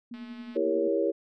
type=tone with tremolo; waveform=sine; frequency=238.2 Hz; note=A#3; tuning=38 cents sharp; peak=-36 dBFS; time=0.11-0.88 s; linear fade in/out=5 ms; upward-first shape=sine; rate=11 Hz; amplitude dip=55%
type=click train; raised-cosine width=0.3 ms; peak=-36 dBFS; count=93; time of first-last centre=0.14-0.568 s; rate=215 Hz
type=chord; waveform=sine; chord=E diminished seventh; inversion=none; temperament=equal with one note detuned; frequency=329.6 / 397.2 / 466.2 / 554.4 Hz; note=E4 / G4 / Bb4 / Db5; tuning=0 / +23 / 0 / 0 cents; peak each=-29 dBFS; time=0.55-1.12 s; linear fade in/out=20 ms
effects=none